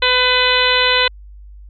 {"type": "harmonic tone", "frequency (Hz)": 502, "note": "B4", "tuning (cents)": 28, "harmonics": [1, 2, 3, 4, 5, 6, 7, 8], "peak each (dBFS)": [-20, -20, -20, -20, -20, -20, -20, -20], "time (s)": [0.02, 1.08], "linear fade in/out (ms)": 5, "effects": ["added 50 Hz sine -35 dBFS peak until 1.69 s"]}